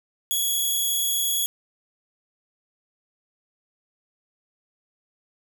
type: tone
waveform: 5% pulse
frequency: 3353 Hz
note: G#7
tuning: 16 cents sharp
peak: -14 dBFS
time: 0.31-1.46 s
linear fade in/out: 0 ms
effects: none